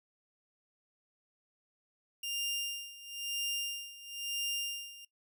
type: tone with tremolo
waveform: sawtooth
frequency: 2800 Hz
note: F7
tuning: 4 cents sharp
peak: -29 dBFS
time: 2.23-5.05 s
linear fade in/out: 5 ms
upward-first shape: sine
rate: 1 Hz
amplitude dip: 85%
effects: noise-tail reverb RT60 0.1 s tail -18 dB re dry